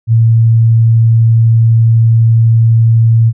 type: tone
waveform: sine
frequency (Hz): 114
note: A#2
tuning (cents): -38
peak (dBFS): -4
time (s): 0.07-3.33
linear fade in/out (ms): 50
effects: none